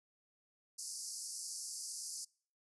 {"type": "band-pass noise", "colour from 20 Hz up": "pink", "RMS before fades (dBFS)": -45, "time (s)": [0.78, 2.25], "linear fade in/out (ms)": 10, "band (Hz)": [4700, 11000], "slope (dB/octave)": 96, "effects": ["noise-tail reverb RT60 0.5 s tail -26 dB re dry"]}